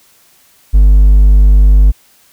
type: tone with hard clipping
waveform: triangle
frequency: 49.94 Hz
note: G1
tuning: 33 cents sharp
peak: -3 dBFS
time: 0.73-1.92 s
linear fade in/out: 20 ms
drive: 5 dB
effects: white hiss -48 dBFS RMS until 2.32 s